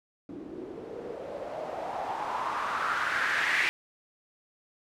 blue noise with low-pass filter sweep, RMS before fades -32 dBFS, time 0.29-3.69 s, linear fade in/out 0 ms, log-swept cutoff 290 to 2100 Hz, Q 4.2, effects none

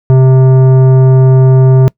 sine tone with tanh clipping, 130.81 Hz, C3, in tune, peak -4 dBFS, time 0.1-1.88 s, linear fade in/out 0 ms, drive 13 dB, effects noise-tail reverb RT60 0.1 s tail -24 dB re dry

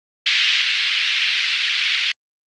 white band-pass noise, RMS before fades -17 dBFS, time 0.26-2.12 s, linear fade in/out 5 ms, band 2100 to 3700 Hz, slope 24 dB/octave, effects low-pass 6000 Hz 12 dB/octave + Opus 32 kbps

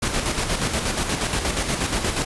pink noise with tremolo, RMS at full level -22 dBFS, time 0.02-2.25 s, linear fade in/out 10 ms, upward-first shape square, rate 8.4 Hz, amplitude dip 45%, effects resampled to 24000 Hz

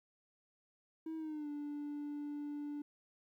triangle tone with pitch glide, 320.6 to 292.3 Hz, E4 to D4, -48 to -8 cents, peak -37 dBFS, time 1.06-2.82 s, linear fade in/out 5 ms, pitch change -160 cents, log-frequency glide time 1.17-1.49 s, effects tanh soft clip ceiling -34 dBFS + 13-bit

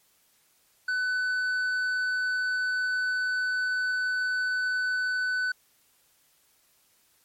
sine tone with tanh clipping, 1500 Hz, F#6, 23 cents sharp, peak -26 dBFS, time 0.88-5.52 s, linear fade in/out 5 ms, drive 6 dB, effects white hiss -65 dBFS RMS until 7.24 s + MP3 64 kbps

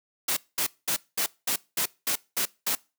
white noise bursts, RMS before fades -26 dBFS, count 9, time 0.28-2.752 s, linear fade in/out 5 ms, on 88 ms, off 210 ms, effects noise-tail reverb RT60 0.3 s tail -23 dB re dry + high-pass 150 Hz 12 dB/octave

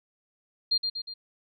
sine tone with echo, 4200 Hz, C8, 6 cents sharp, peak -21 dBFS, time 0.71-0.78 s, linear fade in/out 10 ms, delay 120 ms, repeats 3, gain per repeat -5 dB, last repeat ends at 1.14 s, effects none

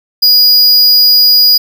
square tone, 4900 Hz, D#8, 27 cents flat, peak -4 dBFS, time 0.22-1.58 s, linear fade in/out 10 ms, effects 7-bit

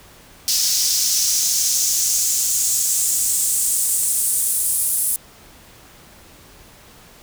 pink noise with high-pass filter sweep, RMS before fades -19 dBFS, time 0.48-5.16 s, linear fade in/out 0 ms, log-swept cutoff 5200 to 10000 Hz, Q 2.8, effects pink hiss -46 dBFS RMS until 7.22 s

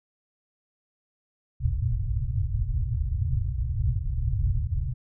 white low-pass noise, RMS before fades -26 dBFS, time 1.6-4.94 s, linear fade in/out 20 ms, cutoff 130 Hz, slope 96 dB/octave, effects none

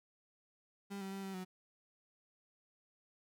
35% pulse tone with pitch steps, 199.1 / 193 / 195.2 / 192.9 / 184.8 Hz, G3 / G3 / G3 / G3 / F#3, +27 / -27 / -7 / -28 / -2 cents, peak -40 dBFS, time 0.9-1.45 s, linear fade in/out 20 ms, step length 110 ms, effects none

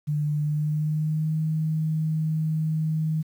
sine tone with pitch glide, 149 to 157.22 Hz, D3 to D#3, +25 to +18 cents, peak -22 dBFS, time 0.07-3.23 s, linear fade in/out 20 ms, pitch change +93 cents, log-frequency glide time 0.37-1.37 s, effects 9-bit

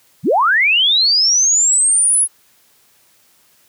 sine linear sweep, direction up, 102.2 to 10590 Hz, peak -10 dBFS, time 0.23-2.28 s, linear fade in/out 50 ms, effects white hiss -54 dBFS RMS until 3.68 s + high-pass 60 Hz 12 dB/octave

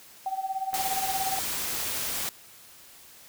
sine tone with tremolo, 768 Hz, G5, 36 cents flat, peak -25 dBFS, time 0.26-1.39 s, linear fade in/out 2 ms, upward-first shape sine, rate 17 Hz, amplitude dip 80%
clicks, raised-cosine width 0.5 ms, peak -27 dBFS, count 2, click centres 0.732 / 0.78 s
white noise, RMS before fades -31 dBFS, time 0.74-2.29 s, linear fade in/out 0 ms
effects white hiss -51 dBFS RMS until 3.28 s

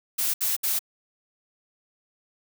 blue noise bursts, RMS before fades -25 dBFS, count 3, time 0.18-0.792 s, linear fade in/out 10 ms, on 160 ms, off 66 ms, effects none

